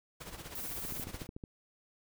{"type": "noise with tremolo", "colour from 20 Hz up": "pink", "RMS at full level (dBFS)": -44, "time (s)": [0.2, 1.27], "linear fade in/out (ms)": 10, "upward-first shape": "sine", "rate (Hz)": 16, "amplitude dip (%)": 65}
{"type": "noise", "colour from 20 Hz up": "violet", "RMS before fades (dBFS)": -41, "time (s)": [0.55, 1.04], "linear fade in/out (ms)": 2}
{"type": "click train", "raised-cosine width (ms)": 3, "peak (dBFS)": -30, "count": 9, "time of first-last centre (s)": [0.85, 1.438], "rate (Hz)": 13.6}
{"effects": []}